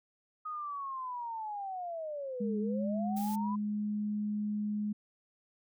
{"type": "linear two-way sweep", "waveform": "sine", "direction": "down then up", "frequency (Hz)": [1256, 415.3, 1017], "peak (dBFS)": -36, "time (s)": [0.45, 3.56], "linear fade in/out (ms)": 10, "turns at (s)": 2.59}
{"type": "tone with pitch glide", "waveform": "sine", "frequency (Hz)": [207.7, 209.3], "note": ["G#3", "G#3"], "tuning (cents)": [0, 14], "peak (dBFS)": -31, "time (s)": [2.4, 4.93], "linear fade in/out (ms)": 10, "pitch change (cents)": 14, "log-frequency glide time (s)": [3.17, 3.84]}
{"type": "noise", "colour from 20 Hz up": "blue", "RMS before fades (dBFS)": -46, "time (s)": [3.16, 3.36], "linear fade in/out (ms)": 10}
{"effects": []}